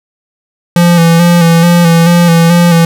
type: tone with vibrato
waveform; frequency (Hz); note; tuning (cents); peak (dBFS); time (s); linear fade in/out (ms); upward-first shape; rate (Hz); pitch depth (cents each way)
square; 170; F3; -46; -4; 0.76-2.85; 2; square; 2.3; 31
effects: none